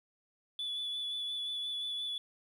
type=tone with vibrato; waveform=sine; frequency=3447 Hz; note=A7; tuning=36 cents flat; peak=-33 dBFS; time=0.59-2.18 s; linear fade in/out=2 ms; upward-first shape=sine; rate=5.7 Hz; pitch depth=17 cents each way; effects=tanh soft clip ceiling -32 dBFS + 11-bit